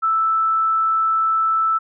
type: tone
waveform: sine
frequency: 1318.5 Hz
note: E6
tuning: in tune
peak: -15 dBFS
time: 0.02-1.79 s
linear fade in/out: 20 ms
effects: none